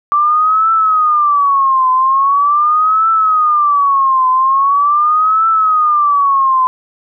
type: tone with vibrato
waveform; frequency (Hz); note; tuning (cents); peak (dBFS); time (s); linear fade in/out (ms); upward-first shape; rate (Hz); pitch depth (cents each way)
sine; 1166; D6; -13; -8; 0.12-6.67; 0; triangle; 0.42; 230
effects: none